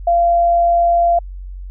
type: tone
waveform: sine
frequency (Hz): 688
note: F5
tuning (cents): -26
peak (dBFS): -10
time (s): 0.07-1.19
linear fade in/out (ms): 5
effects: added 46 Hz sine -27 dBFS peak until 1.7 s